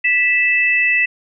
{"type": "tone pair together", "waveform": "sine", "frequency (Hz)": [1972.5, 2633], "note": ["B6", "E7"], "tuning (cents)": [-3, -3], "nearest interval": "perfect fourth", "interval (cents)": 500, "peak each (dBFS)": -15, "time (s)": [0.04, 1.06], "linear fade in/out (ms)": 10, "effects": []}